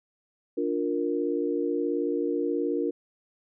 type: chord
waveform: sine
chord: Bb major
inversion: first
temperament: equal with one note detuned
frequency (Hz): 293.7 / 352.3 / 466.2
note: D4 / F4 / Bb4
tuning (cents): 0 / +15 / 0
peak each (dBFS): -29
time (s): 0.57-2.91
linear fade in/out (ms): 10
effects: none